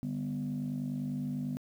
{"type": "chord", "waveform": "sine", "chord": "G major", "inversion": "second", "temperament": "equal with one note detuned", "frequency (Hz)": [146.83, 197.48, 246.9], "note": ["D3", "G3", "B3"], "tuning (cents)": [0, 13, 0], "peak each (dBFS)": [-36, -38, -34], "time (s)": [0.03, 1.57], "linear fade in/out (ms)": 0, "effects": ["tanh soft clip ceiling -27 dBFS", "10-bit"]}